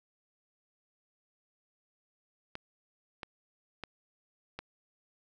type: clicks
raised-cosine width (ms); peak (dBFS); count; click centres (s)
0.3; -23; 4; 2.554 / 3.232 / 3.837 / 4.59
effects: none